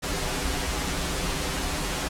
pink noise with comb filter, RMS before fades -28 dBFS, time 0.02-2.09 s, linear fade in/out 20 ms, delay 8.9 ms, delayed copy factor -0.85, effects low-pass 10000 Hz 12 dB/octave

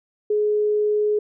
sine tone, 420.6 Hz, G#4, 22 cents sharp, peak -17 dBFS, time 0.3-1.19 s, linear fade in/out 5 ms, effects none

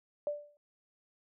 sine tone with exponential decay, 587.3 Hz, D5, in tune, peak -28 dBFS, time 0.27-0.57 s, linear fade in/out 1 ms, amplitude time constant 64 ms, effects none

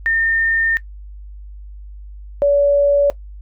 sine tone pair in turn, 1816 / 570.4 Hz, A#6 / C#5, -46 / +49 cents, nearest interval octave + minor sixth, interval 2005 cents, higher first, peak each -14 / -10 dBFS, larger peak second, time 0.06-0.77 / 2.42-3.1 s, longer first, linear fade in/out 0 ms, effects noise-tail reverb RT60 0.1 s tail -18 dB re dry + added 50 Hz sine -32 dBFS peak until 3.41 s

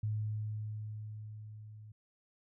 sine tone with level ramp, 107.1 Hz, A2, 46 cents flat, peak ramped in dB -31 to -49 dBFS, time 0.03-1.92 s, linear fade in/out 5 ms, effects none

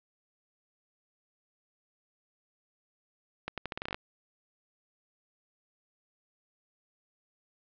accelerating click train, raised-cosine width 0.3 ms, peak -18 dBFS, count 11, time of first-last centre 3.48-3.945 s, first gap 97 ms, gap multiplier 0.82, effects low-pass 4000 Hz 12 dB/octave

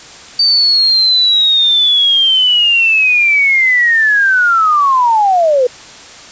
sine linear sweep, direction down, 4616 to 480.4 Hz, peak -7 dBFS, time 0.39-5.67 s, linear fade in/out 5 ms, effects white hiss -34 dBFS RMS until 6.31 s + resampled to 16000 Hz

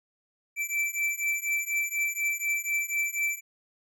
square beating tone pair, 2330 / 2334.1 Hz, D7 / D7, -14 / -11 cents, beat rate 4.1 Hz, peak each -30 / -31 dBFS, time 0.56-3.41 s, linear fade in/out 50 ms, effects none

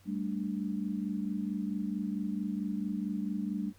sine chord, G suspended second, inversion none, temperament just, 196 / 220.5 / 294 Hz, G3 / A3 / D4, 0 / +4 / +2 cents, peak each -34 / -36 / -38 dBFS, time 0.05-3.73 s, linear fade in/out 50 ms, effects added 95 Hz sine -59 dBFS peak until 3.78 s + pink hiss -64 dBFS RMS until 3.78 s

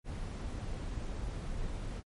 brown noise, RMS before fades -38 dBFS, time 0.04-2.03 s, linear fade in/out 50 ms, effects MP3 48 kbps

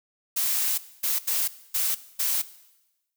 blue noise bursts at uneven times, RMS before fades -25 dBFS, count 5, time 0.36-0.78 / 1.03-1.19 / 1.27-1.48 / 1.74-1.95 / 2.19-2.42 s, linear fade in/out 10 ms, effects noise-tail reverb RT60 1.0 s tail -17 dB re dry

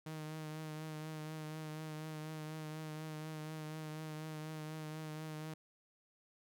sawtooth tone with vibrato, 155.5 Hz, D#3, 1 cent flat, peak -39 dBFS, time 0.06-5.54 s, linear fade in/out 5 ms, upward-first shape triangle, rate 4.1 Hz, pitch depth 29 cents each way, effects none

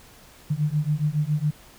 sine beating tone pair, 146.83 / 154.03 Hz, D3 / D#3, 0 / -17 cents, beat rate 7.2 Hz, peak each -24 dBFS, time 0.5-1.51 s, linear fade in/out 10 ms, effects pink hiss -50 dBFS RMS until 1.78 s

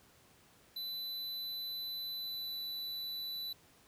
square tone with pitch glide, 4000 to 3975 Hz, B7 to B7, +21 to +10 cents, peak -39 dBFS, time 0.76-3.53 s, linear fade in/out 5 ms, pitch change -11 cents, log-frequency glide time 2.18-2.57 s, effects pink hiss -64 dBFS RMS until 3.87 s + high-pass 60 Hz 12 dB/octave

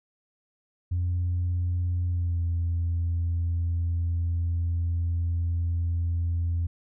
sine tone with pitch glide, 88.3 to 85.05 Hz, F2 to F2, +20 to -45 cents, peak -22 dBFS, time 0.91-6.67 s, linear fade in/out 10 ms, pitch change -65 cents, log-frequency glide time 2.08-2.41 s, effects tanh soft clip ceiling -21 dBFS

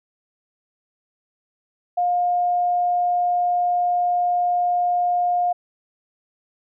sine tone, 710 Hz, F5, 28 cents sharp, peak -17 dBFS, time 1.97-5.53 s, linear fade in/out 10 ms, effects none

